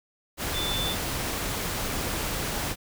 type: tone in noise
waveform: sine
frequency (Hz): 3520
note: A7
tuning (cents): 0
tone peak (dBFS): -29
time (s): 0.52-0.96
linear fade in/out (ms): 50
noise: pink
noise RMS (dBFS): -30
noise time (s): 0.37-2.76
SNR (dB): -2
effects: none